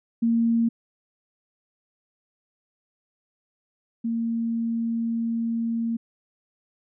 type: tone pair in turn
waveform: sine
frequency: 230.8 / 230 Hz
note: A#3 / A#3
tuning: -17 / -23 cents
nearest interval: unison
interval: 6 cents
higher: first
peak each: -18 / -23 dBFS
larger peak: first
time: 0.22-0.69 / 4.04-5.97 s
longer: second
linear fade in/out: 10 ms
effects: none